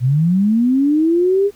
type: linear sweep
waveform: sine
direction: up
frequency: 117.6 to 411.6 Hz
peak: -11 dBFS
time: 0-1.51 s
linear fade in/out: 50 ms
effects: pink hiss -50 dBFS RMS until 1.55 s